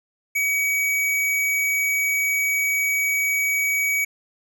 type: tone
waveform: square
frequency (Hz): 2266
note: C#7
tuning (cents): +37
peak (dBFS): -20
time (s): 0.35-4.05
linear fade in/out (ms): 10
effects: none